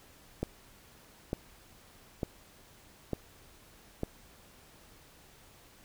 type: click train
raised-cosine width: 2 ms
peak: -18 dBFS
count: 5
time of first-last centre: 0.43-4.034 s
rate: 1.11 Hz
effects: pink hiss -58 dBFS RMS until 5.84 s